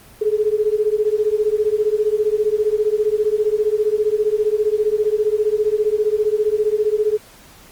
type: beating tone pair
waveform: sine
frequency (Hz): 418.1 / 433.1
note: G#4 / A4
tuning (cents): +12 / -27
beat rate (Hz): 15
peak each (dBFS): -18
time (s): 0.21-7.18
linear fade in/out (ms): 10
effects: pink hiss -45 dBFS RMS until 7.71 s + Opus 24 kbps